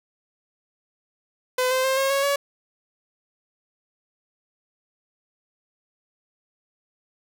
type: tone with pitch steps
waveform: sawtooth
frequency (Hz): 507 / 518 / 529.1 / 540.6 / 552.2 / 564.2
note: B4 / C5 / C5 / C#5 / C#5 / C#5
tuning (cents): +45 / -17 / +19 / -44 / -7 / +30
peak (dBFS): -16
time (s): 1.58-2.36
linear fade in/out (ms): 5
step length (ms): 130
effects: none